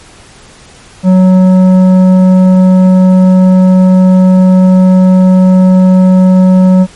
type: tone with tanh clipping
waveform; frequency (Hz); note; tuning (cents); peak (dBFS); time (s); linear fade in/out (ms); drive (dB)
sine; 185.4; F#3; +4; -3; 1.03-6.87; 50; 10
effects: pink hiss -36 dBFS RMS until 6.95 s + MP3 48 kbps